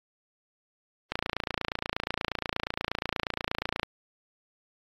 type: click train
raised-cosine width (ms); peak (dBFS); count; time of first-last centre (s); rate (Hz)
0.3; -12; 78; 1.12-3.831; 28.4
effects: AAC 32 kbps